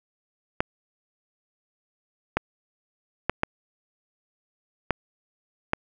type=clicks; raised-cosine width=0.5 ms; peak=-6 dBFS; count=6; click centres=0.605 / 2.37 / 3.296 / 3.434 / 4.907 / 5.734 s; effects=none